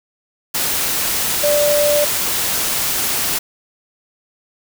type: tone in noise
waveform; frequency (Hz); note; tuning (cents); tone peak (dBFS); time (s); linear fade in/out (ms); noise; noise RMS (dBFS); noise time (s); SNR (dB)
sine; 587.3; D5; 0; -13; 1.43-2.05; 10; white; -19; 0.54-3.39; +3
effects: none